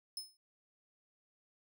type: tone with exponential decay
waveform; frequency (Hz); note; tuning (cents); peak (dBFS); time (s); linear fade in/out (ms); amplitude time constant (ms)
sawtooth; 5200; E8; -24; -34; 0.17-0.37; 2; 43
effects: none